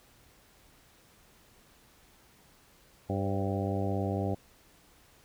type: harmonic tone with a mistuned harmonic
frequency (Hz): 98.1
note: G2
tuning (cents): +2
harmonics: 1 / 2 / 3 / 4 / 5 / 6 / 7 / 8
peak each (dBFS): -32 / -35 / -37 / -38 / -39 / -40 / -40 / -41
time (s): 3.09-4.35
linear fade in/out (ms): 10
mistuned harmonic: 5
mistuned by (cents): +48
effects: pink hiss -61 dBFS RMS until 5.24 s

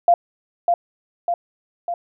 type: tone with echo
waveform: sine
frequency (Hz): 693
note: F5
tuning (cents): -14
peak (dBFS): -9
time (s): 0.08-0.14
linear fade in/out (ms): 2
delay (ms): 600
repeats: 3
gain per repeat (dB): -4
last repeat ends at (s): 1.94
effects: none

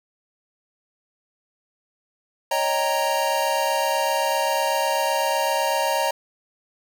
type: chord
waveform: square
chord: Eb dominant seventh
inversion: third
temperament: equal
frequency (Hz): 554.4 / 622.3 / 784 / 932.3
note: Db5 / Eb5 / G5 / Bb5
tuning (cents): 0 / 0 / 0 / 0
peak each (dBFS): -27 / -27 / -30 / -24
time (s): 2.51-6.11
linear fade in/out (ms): 5
effects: none

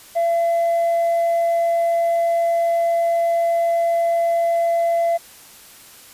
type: tone with tanh clipping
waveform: sine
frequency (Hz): 677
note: E5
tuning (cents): +46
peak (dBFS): -16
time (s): 0.15-5.18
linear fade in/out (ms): 20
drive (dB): 1
effects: white hiss -44 dBFS RMS until 6.13 s + resampled to 32000 Hz

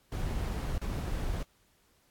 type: noise with dropouts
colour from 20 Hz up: brown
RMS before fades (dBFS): -33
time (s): 0.12-1.43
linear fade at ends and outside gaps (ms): 2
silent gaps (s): 0.781-0.815
effects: pink hiss -68 dBFS RMS until 2.1 s + AAC 64 kbps

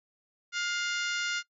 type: harmonic tone with a mistuned harmonic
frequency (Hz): 708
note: F5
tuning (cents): +23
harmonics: 2 / 3 / 4 / 5 / 6 / 7 / 8 / 9 / 10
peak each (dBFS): -32 / -36 / -38 / -40 / -42 / -43 / -44 / -45 / -46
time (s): 0.52-1.43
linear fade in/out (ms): 50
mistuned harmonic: 3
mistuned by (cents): -24
effects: noise-tail reverb RT60 0.1 s tail -20 dB re dry

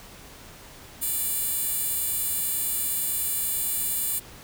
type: tone with high-pass filter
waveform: 10% pulse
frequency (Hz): 583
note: D5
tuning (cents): -13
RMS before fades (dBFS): -27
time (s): 1.01-4.2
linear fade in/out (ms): 20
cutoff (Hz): 11000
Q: 0.99
effects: pink hiss -46 dBFS RMS until 4.43 s

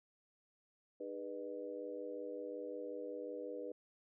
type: harmonic tone with a mistuned harmonic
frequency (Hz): 101.3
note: G#2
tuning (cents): -43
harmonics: 3 / 4 / 5 / 6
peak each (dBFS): -49 / -49 / -44 / -52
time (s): 1-3.72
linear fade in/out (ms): 5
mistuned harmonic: 5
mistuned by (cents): -55
effects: none

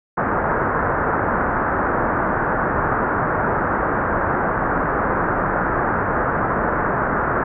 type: low-pass noise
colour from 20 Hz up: white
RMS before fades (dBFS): -20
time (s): 0.17-7.44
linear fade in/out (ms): 10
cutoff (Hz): 1600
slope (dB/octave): 48
effects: none

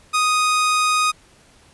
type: tone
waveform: sawtooth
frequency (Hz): 1244.5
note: D#6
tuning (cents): 0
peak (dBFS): -12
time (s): 0.13-1.12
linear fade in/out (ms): 20
effects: pink hiss -52 dBFS RMS until 1.73 s + resampled to 24000 Hz

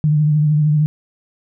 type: tone with vibrato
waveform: sine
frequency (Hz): 151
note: D3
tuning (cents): +48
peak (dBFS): -11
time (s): 0.04-0.86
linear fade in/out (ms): 0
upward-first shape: triangle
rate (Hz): 13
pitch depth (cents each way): 47
effects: none

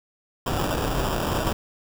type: noise with sample-and-hold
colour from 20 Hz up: pink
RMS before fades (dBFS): -25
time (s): 0.46-1.53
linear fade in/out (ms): 5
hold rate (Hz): 2100
effects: none

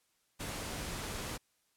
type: noise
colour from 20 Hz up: pink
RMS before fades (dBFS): -40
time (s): 0.39-1.38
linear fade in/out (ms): 20
effects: white hiss -75 dBFS RMS until 1.76 s + low-pass 12000 Hz 12 dB/octave

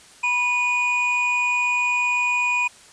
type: tone pair together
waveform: triangle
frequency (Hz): 977.4 / 2463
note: B5 / D#7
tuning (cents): -18 / -18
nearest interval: octave + major third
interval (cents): 1600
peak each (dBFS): -23 / -18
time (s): 0.23-2.68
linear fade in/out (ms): 10
effects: white hiss -48 dBFS RMS until 2.92 s + resampled to 22050 Hz

